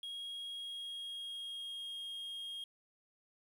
triangle tone with pitch glide, 3282 to 3248 Hz, G#7 to G#7, -21 to -39 cents, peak -40 dBFS, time 0.03-2.64 s, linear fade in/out 2 ms, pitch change -18 cents, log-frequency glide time 0.52-1.99 s, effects 11-bit

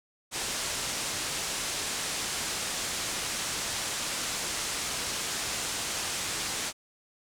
white low-pass noise, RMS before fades -33 dBFS, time 0.31-6.73 s, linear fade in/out 50 ms, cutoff 8900 Hz, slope 24 dB/octave, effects none

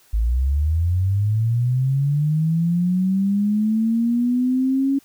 sine linear sweep, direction up, 52.1 to 277 Hz, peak -16 dBFS, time 0.13-4.99 s, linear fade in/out 10 ms, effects white hiss -55 dBFS RMS until 5.04 s

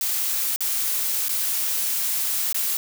blue noise with dropouts, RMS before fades -24 dBFS, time 0.01-2.77 s, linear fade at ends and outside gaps 1 ms, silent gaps 0.561-0.606 / 1.284-1.292 / 2.527-2.545 s, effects none

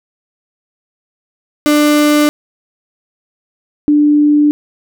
35% pulse / sine tone pair in turn, 297 / 295.6 Hz, D4 / D4, +20 / +11 cents, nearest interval unison, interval 9 cents, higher first, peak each -6 dBFS, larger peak neither, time 1.66-2.29 / 3.88-4.51 s, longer neither, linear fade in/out 0 ms, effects none

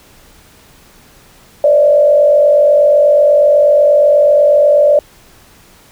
sine tone with frequency modulation, 587.3 Hz, D5, in tune, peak -5 dBFS, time 1.64-4.99 s, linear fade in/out 2 ms, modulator 48.2 Hz, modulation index 0.78, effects pink hiss -44 dBFS RMS until 5.91 s

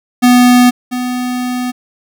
square tone pair in turn, 246.9 / 249 Hz, B3 / B3, 0 / +14 cents, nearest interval unison, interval 14 cents, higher second, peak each -5 / -16 dBFS, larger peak first, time 0.22-0.71 / 0.91-1.72 s, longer second, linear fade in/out 20 ms, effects none

